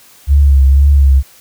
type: tone with vibrato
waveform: sine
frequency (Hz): 69.3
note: C#2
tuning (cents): 0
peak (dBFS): -4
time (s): 0.27-1.23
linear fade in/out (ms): 50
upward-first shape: triangle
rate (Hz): 2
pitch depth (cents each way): 61
effects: white hiss -43 dBFS RMS until 1.4 s